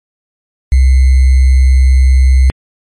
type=tone with sample-and-hold; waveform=sine; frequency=65 Hz; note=C2; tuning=11 cents flat; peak=-3 dBFS; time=0.72-2.5 s; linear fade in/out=0 ms; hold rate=2100 Hz; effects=MP3 48 kbps